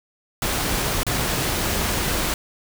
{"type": "noise with dropouts", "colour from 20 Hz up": "pink", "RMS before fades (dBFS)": -23, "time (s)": [0.42, 2.34], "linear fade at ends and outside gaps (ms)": 2, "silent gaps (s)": [1.033, 1.066], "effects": []}